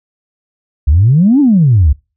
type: exponential two-way sweep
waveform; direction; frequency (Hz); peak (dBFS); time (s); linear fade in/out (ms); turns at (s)
sine; up then down; 65.6 to 301.6 to 65.6; -4; 0.87-1.93; 10; 1.4
effects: noise-tail reverb RT60 0.3 s tail -25 dB re dry + tanh soft clip ceiling 0 dBFS